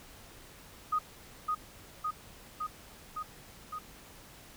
sine tone with echo, 1244.5 Hz, D#6, in tune, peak -26 dBFS, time 0.92-0.99 s, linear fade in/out 10 ms, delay 560 ms, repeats 5, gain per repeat -2 dB, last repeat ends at 3.79 s, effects pink hiss -53 dBFS RMS until 4.56 s

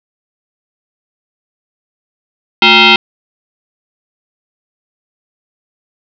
sine tone with frequency modulation, 220 Hz, A3, in tune, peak -3 dBFS, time 2.62-2.96 s, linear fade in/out 2 ms, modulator 580 Hz, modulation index 6.2, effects none

